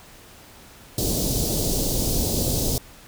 pink band-stop noise, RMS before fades -23 dBFS, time 0.98-2.78 s, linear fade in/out 2 ms, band 610 to 4200 Hz, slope 24 dB/octave, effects pink hiss -47 dBFS RMS until 3.07 s

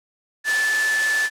sine tone in noise, 1745 Hz, A6, 15 cents flat, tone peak -18 dBFS, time 0.44-1.3 s, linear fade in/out 50 ms, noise white, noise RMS -26 dBFS, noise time 0.44-1.3 s, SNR +5 dB, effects high-pass 400 Hz 12 dB/octave + low-pass 8000 Hz 12 dB/octave

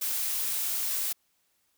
blue noise, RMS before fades -30 dBFS, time 0.01-1.13 s, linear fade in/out 10 ms, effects white hiss -72 dBFS RMS until 1.77 s

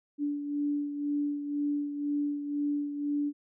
sine beating tone pair, 290 / 292 Hz, D4 / D4, -22 / -10 cents, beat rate 2 Hz, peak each -29 / -37 dBFS, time 0.18-3.33 s, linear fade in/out 50 ms, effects none

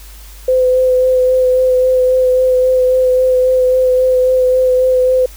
sine tone with vibrato, 510 Hz, C5, 44 cents flat, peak -8 dBFS, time 0.48-5.26 s, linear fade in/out 5 ms, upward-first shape sine, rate 3.7 Hz, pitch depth 15 cents each way, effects added 50 Hz sine -33 dBFS peak until 5.36 s + white hiss -40 dBFS RMS until 5.36 s

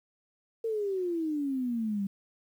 sine exponential sweep, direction down, 459.4 to 193.2 Hz, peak -28 dBFS, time 0.64-2.07 s, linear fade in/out 5 ms, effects 10-bit

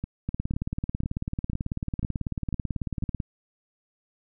two click trains, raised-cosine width 5 ms, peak -18 / -16 dBFS, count 7 / 54, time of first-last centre 0.04-3.025 / 0.29-3.202 s, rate 2.01 / 18.2 Hz, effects none

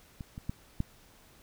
clicks, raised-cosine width 5 ms, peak -27 / -28 / -20 / -17 dBFS, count 4, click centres 0.208 / 0.379 / 0.495 / 0.804 s, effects pink hiss -59 dBFS RMS until 1.42 s

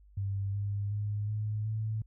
sine tone with pitch steps, 98.7 / 101.24 / 103.85 / 106.52 / 109.26 Hz, G2 / G#2 / G#2 / G#2 / A2, +12 / -44 / 0 / +44 / -12 cents, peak -30 dBFS, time 0.17-2.02 s, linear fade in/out 5 ms, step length 370 ms, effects added 50 Hz sine -55 dBFS peak until 2.06 s

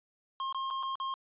square tone with dropouts, 1068 Hz, C6, 35 cents sharp, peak -33 dBFS, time 0.4-1.14 s, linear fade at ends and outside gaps 1 ms, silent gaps 0.526-0.546 / 0.703-0.708 / 0.828-0.832 / 0.955-1 s, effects resampled to 8000 Hz

